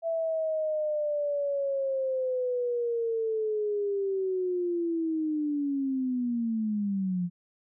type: linear sweep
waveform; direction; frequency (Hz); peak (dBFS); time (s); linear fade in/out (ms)
sine; down; 665 to 172.7; -26; 0.02-7.3; 50
effects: none